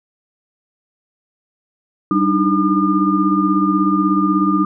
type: tone cluster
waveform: sine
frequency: 193.1 / 296.2 / 312.6 / 1209 Hz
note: G3 / D4 / D#4 / D6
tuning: -26 / +15 / +8 / +50 cents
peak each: -18 dBFS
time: 2.11-4.65 s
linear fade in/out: 2 ms
effects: none